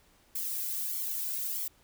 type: noise with flanger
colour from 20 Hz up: violet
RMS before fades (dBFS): -34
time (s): 0.35-1.68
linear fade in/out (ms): 5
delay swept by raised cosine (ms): 0.91 to 2.01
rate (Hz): 1.6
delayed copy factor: +0.75
effects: pink hiss -64 dBFS RMS until 1.83 s